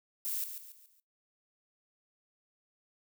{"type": "noise with echo", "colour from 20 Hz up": "violet", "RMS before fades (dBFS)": -35, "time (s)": [0.25, 0.44], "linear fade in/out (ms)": 0, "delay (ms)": 140, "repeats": 4, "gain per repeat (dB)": -8, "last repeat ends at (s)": 1, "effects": ["noise-tail reverb RT60 0.2 s tail -22 dB re dry"]}